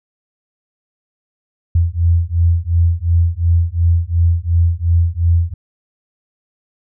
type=beating tone pair; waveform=sine; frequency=83.6 / 86.4 Hz; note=E2 / F2; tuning=+25 / -18 cents; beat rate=2.8 Hz; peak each=-14 dBFS; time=1.75-5.54 s; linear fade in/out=5 ms; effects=none